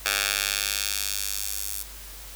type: tone with high-pass filter sweep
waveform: 10% pulse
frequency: 100.4 Hz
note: G2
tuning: 42 cents sharp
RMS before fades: -28 dBFS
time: 0.05-1.83 s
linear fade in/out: 10 ms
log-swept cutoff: 1800 to 8900 Hz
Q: 0.73
effects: added 50 Hz sine -43 dBFS peak until 2.35 s + white hiss -43 dBFS RMS until 2.35 s